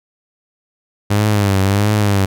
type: tone with vibrato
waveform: sawtooth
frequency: 101 Hz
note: G#2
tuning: 48 cents flat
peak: -8 dBFS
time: 1.1-2.26 s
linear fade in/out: 10 ms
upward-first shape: triangle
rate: 1.5 Hz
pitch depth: 100 cents each way
effects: none